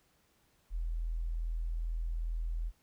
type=tone; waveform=sine; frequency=41.2 Hz; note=E1; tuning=in tune; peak=-32 dBFS; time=0.7-2.72 s; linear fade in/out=50 ms; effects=pink hiss -71 dBFS RMS until 2.82 s